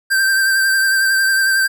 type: tone with vibrato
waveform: square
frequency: 1568 Hz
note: G6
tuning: in tune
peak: -13 dBFS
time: 0.1-1.68 s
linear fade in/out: 20 ms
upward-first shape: triangle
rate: 11 Hz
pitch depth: 32 cents each way
effects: none